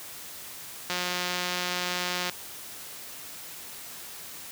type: click train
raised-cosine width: 0.2 ms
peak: -12 dBFS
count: 251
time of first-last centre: 0.9-2.297 s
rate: 179 Hz
effects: white hiss -42 dBFS RMS until 4.51 s + high-pass 60 Hz 12 dB/octave